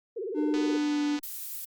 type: tone with vibrato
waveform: sine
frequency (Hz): 415.3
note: G#4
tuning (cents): 0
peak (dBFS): -31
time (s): 0.16-0.78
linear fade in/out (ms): 10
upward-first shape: sine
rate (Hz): 19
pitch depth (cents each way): 230
type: tone with pitch glide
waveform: triangle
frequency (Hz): 300.1 to 293.4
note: D4 to D4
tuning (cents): +38 to -2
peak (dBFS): -23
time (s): 0.34-1.2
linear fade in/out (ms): 50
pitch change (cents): -40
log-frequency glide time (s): 0.64-1.03
type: click train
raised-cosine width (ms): 0.2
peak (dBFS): -23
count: 162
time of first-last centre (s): 0.54-1.189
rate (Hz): 248
type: noise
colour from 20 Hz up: violet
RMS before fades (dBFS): -37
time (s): 1.23-1.65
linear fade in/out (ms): 5
effects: Opus 48 kbps